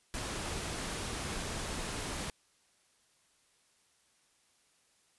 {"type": "noise", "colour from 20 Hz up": "pink", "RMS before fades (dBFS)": -38, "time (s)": [0.14, 2.3], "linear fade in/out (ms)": 0, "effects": ["white hiss -70 dBFS RMS until 5.18 s", "resampled to 24000 Hz"]}